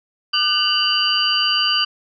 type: tone cluster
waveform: sine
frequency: 1202 / 1506 / 2796 / 2990 / 4693 Hz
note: D6 / F#6 / F7 / F#7 / D8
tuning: +40 / +30 / +1 / +17 / -2 cents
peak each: -24 / -26 / -22 / -20 / -20 dBFS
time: 0.33-1.85 s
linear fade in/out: 10 ms
effects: none